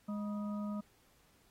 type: harmonic tone with a mistuned harmonic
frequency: 207.7 Hz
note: G#3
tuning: in tune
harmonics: 1 / 3 / 5 / 6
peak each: -36 / -48 / -54 / -50 dBFS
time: 0.08-0.81 s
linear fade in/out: 10 ms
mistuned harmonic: 5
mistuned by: -120 cents
effects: pink hiss -69 dBFS RMS until 1.5 s + AAC 48 kbps